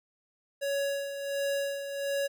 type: tone with tremolo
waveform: square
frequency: 559 Hz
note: C#5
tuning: 14 cents sharp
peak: -28 dBFS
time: 0.61-2.28 s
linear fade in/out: 20 ms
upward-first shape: sine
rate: 1.4 Hz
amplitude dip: 60%
effects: none